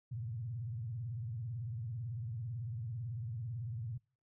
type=tone with vibrato; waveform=sine; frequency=116.1 Hz; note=A#2; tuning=7 cents flat; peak=-38 dBFS; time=0.11-3.98 s; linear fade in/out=10 ms; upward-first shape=sine; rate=18 Hz; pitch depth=220 cents each way; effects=noise-tail reverb RT60 0.4 s tail -25 dB re dry